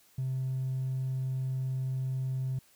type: tone with hard clipping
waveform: sine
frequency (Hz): 130.81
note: C3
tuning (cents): 0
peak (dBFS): -30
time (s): 0.18-2.59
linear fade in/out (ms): 5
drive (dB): 1
effects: white hiss -63 dBFS RMS until 2.75 s